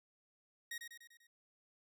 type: tone with echo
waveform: sawtooth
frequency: 1880 Hz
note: A#6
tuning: 14 cents sharp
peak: -38 dBFS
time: 0.71-0.78 s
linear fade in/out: 5 ms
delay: 98 ms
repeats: 5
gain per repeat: -5 dB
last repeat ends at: 1.27 s
effects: none

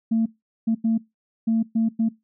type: tone bursts at uneven times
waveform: sine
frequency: 225.2 Hz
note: A3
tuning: 40 cents sharp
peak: -16 dBFS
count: 6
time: 0.11-0.26 / 0.67-0.75 / 0.84-0.98 / 1.47-1.63 / 1.75-1.89 / 1.99-2.09 s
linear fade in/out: 10 ms
effects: noise-tail reverb RT60 0.2 s tail -22 dB re dry + tanh soft clip ceiling -14 dBFS

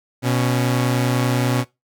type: tone pair together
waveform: sawtooth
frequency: 123.48 / 277.2 Hz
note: B2 / C#4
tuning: 0 / 0 cents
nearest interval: octave + major second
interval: 1400 cents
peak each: -14 / -19 dBFS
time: 0.22-1.65 s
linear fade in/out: 50 ms
effects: noise-tail reverb RT60 0.2 s tail -20 dB re dry

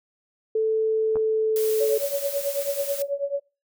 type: tone with pitch glide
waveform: sine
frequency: 440 to 437.2 Hz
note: A4 to A4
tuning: 0 to -11 cents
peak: -19 dBFS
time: 0.55-1.98 s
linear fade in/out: 5 ms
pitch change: -11 cents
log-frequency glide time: 0.84-1.66 s
type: clicks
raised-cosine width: 1 ms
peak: -20 / -24 dBFS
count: 2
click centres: 1.157 / 1.169 s
type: noise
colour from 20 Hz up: blue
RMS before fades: -33 dBFS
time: 1.56-3.02 s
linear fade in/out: 0 ms
type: tone with tremolo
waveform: sine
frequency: 563 Hz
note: C#5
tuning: 27 cents sharp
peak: -20 dBFS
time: 1.8-3.4 s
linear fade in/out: 10 ms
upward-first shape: triangle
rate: 9.2 Hz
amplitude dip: 95%
effects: noise-tail reverb RT60 0.3 s tail -22 dB re dry

